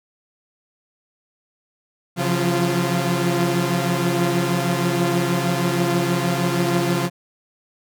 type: tone cluster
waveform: sawtooth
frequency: 136 / 172.9 / 179.2 / 344.6 Hz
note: C#3 / F3 / F3 / F4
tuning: -33 / -17 / +45 / -23 cents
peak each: -20 dBFS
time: 2.16-7.1 s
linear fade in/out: 50 ms
effects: none